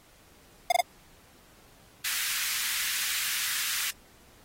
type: tone bursts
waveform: square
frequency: 709 Hz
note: F5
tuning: 26 cents sharp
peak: -19 dBFS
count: 3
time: 0.7-0.808 s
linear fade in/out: 5 ms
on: 22 ms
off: 21 ms
type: high-pass noise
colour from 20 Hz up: pink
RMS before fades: -31 dBFS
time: 2.04-3.91 s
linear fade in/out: 10 ms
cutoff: 1600 Hz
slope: 24 dB/octave
effects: pink hiss -58 dBFS RMS until 4.44 s + AAC 48 kbps